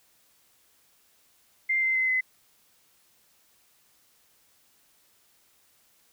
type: tone with pitch steps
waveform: sine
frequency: 2095 / 2075 / 2054 / 2034 Hz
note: C7 / C7 / C7 / C7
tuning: +2 / -15 / -33 / -50 cents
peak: -22 dBFS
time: 1.69-2.21 s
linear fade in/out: 10 ms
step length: 130 ms
effects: white hiss -64 dBFS RMS until 6.12 s